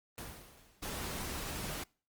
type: noise with exponential decay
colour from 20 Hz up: pink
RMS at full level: -42 dBFS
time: 0.18-1.1 s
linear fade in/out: 0 ms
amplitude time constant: 200 ms
type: noise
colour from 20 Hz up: pink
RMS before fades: -40 dBFS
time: 0.82-1.84 s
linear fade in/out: 10 ms
effects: noise-tail reverb RT60 0.4 s tail -25 dB re dry + Opus 24 kbps